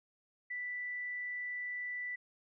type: tone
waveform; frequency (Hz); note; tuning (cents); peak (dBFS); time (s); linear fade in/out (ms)
sine; 1975.5; B6; 0; -37; 0.5-2.16; 10
effects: none